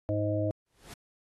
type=harmonic tone; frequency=104.5 Hz; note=G#2; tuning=11 cents sharp; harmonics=1 / 3 / 5 / 6; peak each=-30 / -32 / -35 / -32 dBFS; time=0.09-0.51 s; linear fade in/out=0 ms
type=noise with exponential growth; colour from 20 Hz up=pink; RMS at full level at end=-43 dBFS; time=0.66-0.94 s; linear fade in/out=5 ms; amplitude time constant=59 ms
effects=AAC 32 kbps